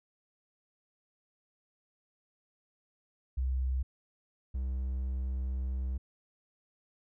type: tone pair in turn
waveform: sine / triangle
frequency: 64.6 / 64.6 Hz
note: C2 / C2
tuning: -21 / -21 cents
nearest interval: unison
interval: 0 cents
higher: neither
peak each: -28 / -29 dBFS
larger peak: first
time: 3.37-3.83 / 4.54-5.98 s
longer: second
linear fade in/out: 10 ms
effects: none